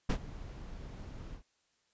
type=noise with ADSR envelope; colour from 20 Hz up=brown; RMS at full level=-25 dBFS; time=0.09-1.43 s; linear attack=11 ms; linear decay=73 ms; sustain=-20 dB; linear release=100 ms; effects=white hiss -75 dBFS RMS until 1.93 s + resampled to 16000 Hz